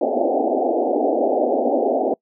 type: band-pass noise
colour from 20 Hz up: white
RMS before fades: -19 dBFS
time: 0.01-2.14 s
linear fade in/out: 5 ms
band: 240 to 780 Hz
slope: 96 dB/octave
effects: noise-tail reverb RT60 0.1 s tail -26 dB re dry